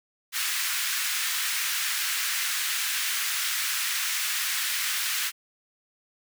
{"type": "high-pass noise", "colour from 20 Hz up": "pink", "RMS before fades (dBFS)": -28, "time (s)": [0.32, 5.32], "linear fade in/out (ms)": 50, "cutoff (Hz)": 1500, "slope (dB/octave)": 24, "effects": []}